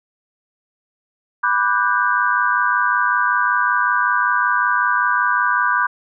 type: chord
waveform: sine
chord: G major seventh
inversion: first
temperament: equal with one note detuned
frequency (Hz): 987.8 / 1174.7 / 1480 / 1585.3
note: B5 / D6 / F#6 / G6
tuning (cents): 0 / 0 / 0 / +19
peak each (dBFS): -20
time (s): 1.43-5.87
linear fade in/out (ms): 10
effects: none